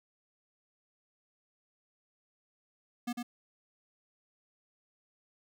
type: tone with echo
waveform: square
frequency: 241.3 Hz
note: B3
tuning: 40 cents flat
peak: -33 dBFS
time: 3.07-3.13 s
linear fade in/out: 10 ms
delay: 100 ms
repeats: 1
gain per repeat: -3 dB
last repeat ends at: 3.23 s
effects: none